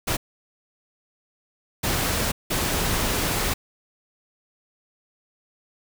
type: noise bursts at uneven times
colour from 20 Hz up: pink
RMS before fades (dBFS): -24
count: 3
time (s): 0.07-0.17 / 1.83-2.32 / 2.5-3.54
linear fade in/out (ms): 10
effects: none